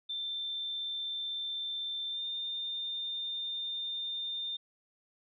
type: tone with pitch glide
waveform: sine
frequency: 3562 to 3610 Hz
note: A7 to A7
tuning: +21 to +44 cents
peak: -34 dBFS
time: 0.09-4.57 s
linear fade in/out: 10 ms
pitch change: +23 cents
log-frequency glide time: 2.1-2.21 s
effects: none